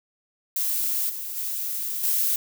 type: noise with level steps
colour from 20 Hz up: violet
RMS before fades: -25 / -33 / -29 / -23 dBFS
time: 0.56-2.36 s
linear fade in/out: 2 ms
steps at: 1.09 / 1.36 / 2.03 s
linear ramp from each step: 10 ms
effects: none